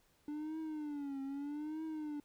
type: tone with vibrato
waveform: triangle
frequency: 293.7 Hz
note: D4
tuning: in tune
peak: -37 dBFS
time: 0.28-2.2 s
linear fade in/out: 2 ms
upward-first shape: triangle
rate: 0.8 Hz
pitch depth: 150 cents each way
effects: pink hiss -72 dBFS RMS until 2.24 s